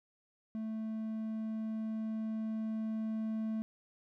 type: tone with level ramp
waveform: triangle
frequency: 220 Hz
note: A3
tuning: in tune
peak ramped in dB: -34 to -31 dBFS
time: 0.55-3.62 s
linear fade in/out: 0 ms
effects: none